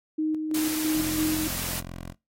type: tone with tremolo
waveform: sine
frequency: 311.1 Hz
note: D#4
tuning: in tune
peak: -23 dBFS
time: 0.18-1.48 s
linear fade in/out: 10 ms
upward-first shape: square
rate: 3 Hz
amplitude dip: 40%
type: noise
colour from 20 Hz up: white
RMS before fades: -32 dBFS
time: 0.54-1.8 s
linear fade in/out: 5 ms
type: tone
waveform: 10% pulse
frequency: 43.65 Hz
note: F1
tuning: in tune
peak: -28 dBFS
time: 0.93-2.15 s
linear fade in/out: 50 ms
effects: noise-tail reverb RT60 0.2 s tail -21 dB re dry + AAC 48 kbps